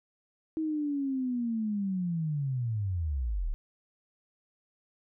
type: linear sweep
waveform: sine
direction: down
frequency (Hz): 320.8 to 32.37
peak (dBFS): -28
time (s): 0.57-3.54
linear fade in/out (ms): 0
effects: none